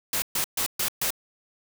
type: noise bursts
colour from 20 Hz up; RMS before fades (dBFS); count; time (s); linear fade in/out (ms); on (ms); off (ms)
white; -26; 5; 0.13-1.105; 2; 91; 130
effects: none